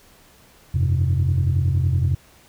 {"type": "chord", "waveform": "sine", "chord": "F suspended second", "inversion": "none", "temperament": "equal", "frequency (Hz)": [87.31, 98, 130.81], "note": ["F2", "G2", "C3"], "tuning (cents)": [0, 0, 0], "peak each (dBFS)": [-18, -22, -19], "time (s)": [0.74, 2.15], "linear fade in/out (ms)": 10, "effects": ["tanh soft clip ceiling -12 dBFS", "pink hiss -52 dBFS RMS until 2.48 s"]}